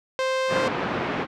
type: tone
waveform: sawtooth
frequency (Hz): 523.3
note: C5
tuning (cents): 0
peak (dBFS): -18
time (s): 0.19-0.68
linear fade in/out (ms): 0
type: band-pass noise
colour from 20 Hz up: pink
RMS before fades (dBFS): -27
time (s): 0.48-1.27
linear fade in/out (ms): 50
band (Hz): 190 to 2000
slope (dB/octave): 12
effects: low-pass 5000 Hz 12 dB/octave